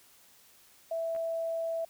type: tone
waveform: sine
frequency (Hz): 659.3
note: E5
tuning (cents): 0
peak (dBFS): -30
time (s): 0.91-1.85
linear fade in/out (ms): 5
type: clicks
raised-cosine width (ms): 0.5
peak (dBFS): -36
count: 2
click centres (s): 1.15 / 1.163
effects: white hiss -60 dBFS RMS until 1.89 s